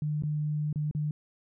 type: tone with dropouts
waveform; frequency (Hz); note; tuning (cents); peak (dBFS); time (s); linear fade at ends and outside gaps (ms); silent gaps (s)
sine; 150.4; D3; +42; -27; 0.02-1.11; 2; 0.223-0.235 / 0.728-0.758 / 0.912-0.949
effects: none